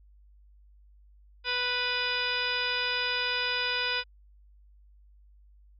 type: harmonic tone with a mistuned harmonic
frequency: 493.9 Hz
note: B4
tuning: in tune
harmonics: 1 / 2 / 3 / 4 / 5 / 6 / 7 / 8 / 10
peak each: -39 / -38 / -33 / -39 / -33 / -36 / -35 / -39 / -36 dBFS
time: 1.44-4.04 s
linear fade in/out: 50 ms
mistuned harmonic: 7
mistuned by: +28 cents
effects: added 50 Hz sine -54 dBFS peak until 5.79 s